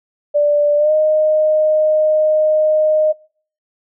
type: tone with pitch glide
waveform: sine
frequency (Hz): 587 to 617.6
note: D5 to D#5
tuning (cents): -1 to -13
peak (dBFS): -10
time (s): 0.34-3.13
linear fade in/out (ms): 20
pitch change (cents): +88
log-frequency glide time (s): 0.77-0.92
effects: noise-tail reverb RT60 0.5 s tail -25 dB re dry